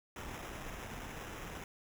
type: noise with sample-and-hold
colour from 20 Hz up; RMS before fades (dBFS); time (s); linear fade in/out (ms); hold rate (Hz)
pink; -45; 0.16-1.64; 2; 4410
effects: none